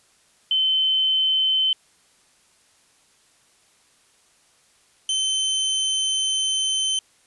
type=tone pair in turn; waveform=sine / sawtooth; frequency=3069 / 3081 Hz; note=G7 / G7; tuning=-37 / -31 cents; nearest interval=unison; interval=6 cents; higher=second; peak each=-17 dBFS; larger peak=neither; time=0.51-1.73 / 5.09-6.99 s; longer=second; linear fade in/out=2 ms; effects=white hiss -59 dBFS RMS until 7.26 s + resampled to 24000 Hz